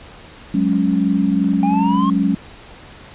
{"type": "chord", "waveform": "sine", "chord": "F# suspended second", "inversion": "none", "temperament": "equal", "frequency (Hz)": [185, 207.7, 277.2], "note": ["F#3", "G#3", "C#4"], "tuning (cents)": [0, 0, 0], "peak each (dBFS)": -18, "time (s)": [0.54, 2.35], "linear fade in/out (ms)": 5}
{"type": "clicks", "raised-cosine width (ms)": 1, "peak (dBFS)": -25, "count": 8, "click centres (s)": [0.732, 0.934, 1.443, 1.487, 1.535, 1.739, 1.845, 1.947]}
{"type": "exponential sweep", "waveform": "triangle", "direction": "up", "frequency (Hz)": [796, 1091], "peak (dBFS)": -17, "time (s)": [1.63, 2.1], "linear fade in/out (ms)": 2}
{"effects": ["pink hiss -40 dBFS RMS until 3.14 s", "resampled to 8000 Hz"]}